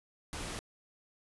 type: noise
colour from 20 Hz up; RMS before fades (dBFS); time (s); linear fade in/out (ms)
pink; -40; 0.33-0.59; 0
effects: resampled to 24000 Hz